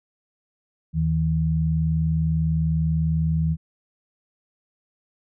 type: tone pair together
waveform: sine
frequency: 79.6 / 159.6 Hz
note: D#2 / D#3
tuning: +40 / +44 cents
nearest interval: octave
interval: 1204 cents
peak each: -24 / -20 dBFS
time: 0.93-3.57 s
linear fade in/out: 50 ms
effects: none